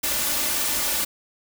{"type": "noise with comb filter", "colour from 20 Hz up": "white", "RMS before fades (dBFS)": -24, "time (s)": [0.03, 1.05], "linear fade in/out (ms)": 10, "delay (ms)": 3.4, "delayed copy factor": 0.55, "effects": []}